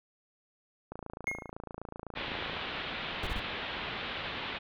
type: click train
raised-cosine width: 1 ms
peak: -26 dBFS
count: 47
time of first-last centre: 0.92-2.569 s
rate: 27.9 Hz
type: tone with exponential decay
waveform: triangle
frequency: 2152 Hz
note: C7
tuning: 48 cents sharp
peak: -25 dBFS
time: 1.27-1.5 s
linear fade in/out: 0 ms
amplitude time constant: 50 ms
type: low-pass noise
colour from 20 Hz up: white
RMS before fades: -38 dBFS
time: 2.15-4.59 s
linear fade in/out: 20 ms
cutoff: 3700 Hz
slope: 48 dB/octave
type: noise bursts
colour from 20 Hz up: brown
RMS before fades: -34 dBFS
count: 3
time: 3.23-3.397 s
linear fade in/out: 2 ms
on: 39 ms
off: 25 ms
effects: none